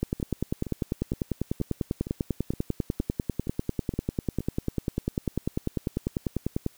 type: two click trains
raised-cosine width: 3 ms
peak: -21 / -13 dBFS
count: 10 / 68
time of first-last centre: 0.2-4.406 / 0.03-6.664 s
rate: 2.14 / 10.1 Hz
effects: white hiss -58 dBFS RMS until 6.77 s